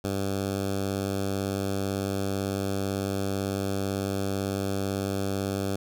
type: tone with notch filter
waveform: 10% pulse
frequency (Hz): 98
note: G2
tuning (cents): 0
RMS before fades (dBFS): -29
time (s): 0.04-5.76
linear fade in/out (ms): 5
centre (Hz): 2000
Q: 1.1
effects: none